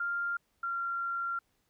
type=tone pair in turn; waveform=sine; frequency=1396 / 1378.4 Hz; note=F6 / F6; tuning=-1 / -23 cents; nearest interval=unison; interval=22 cents; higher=first; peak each=-30 / -31 dBFS; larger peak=first; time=0-0.37 / 0.63-1.39 s; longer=second; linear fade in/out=5 ms; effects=pink hiss -75 dBFS RMS until 1.69 s